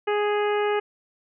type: harmonic tone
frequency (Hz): 415.3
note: G#4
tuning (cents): 0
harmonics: 1 / 2 / 3 / 4 / 5 / 6 / 7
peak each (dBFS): -22 / -28 / -32 / -34 / -36 / -38 / -39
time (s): 0.07-0.8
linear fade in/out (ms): 10
effects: none